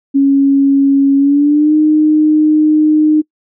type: tone with pitch glide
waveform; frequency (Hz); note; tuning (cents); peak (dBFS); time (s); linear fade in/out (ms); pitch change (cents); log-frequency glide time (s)
sine; 276.3 to 306.6; C#4 to D#4; -6 to -25; -6; 0.14-3.22; 20; +181; 1.17-1.74
effects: noise-tail reverb RT60 0.1 s tail -25 dB re dry